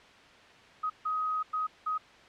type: tone bursts at uneven times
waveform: sine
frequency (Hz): 1259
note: D#6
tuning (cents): +20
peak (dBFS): -28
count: 4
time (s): 0.83-0.9 / 1.05-1.43 / 1.53-1.67 / 1.86-1.98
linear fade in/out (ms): 10
effects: white hiss -54 dBFS RMS until 2.28 s + low-pass 3000 Hz 12 dB/octave